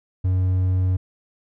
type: tone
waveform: triangle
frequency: 92.5 Hz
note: F#2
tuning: in tune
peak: -15 dBFS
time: 0.24-0.97 s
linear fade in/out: 10 ms
effects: none